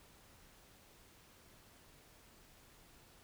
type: silence
effects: pink hiss -63 dBFS RMS until 3.23 s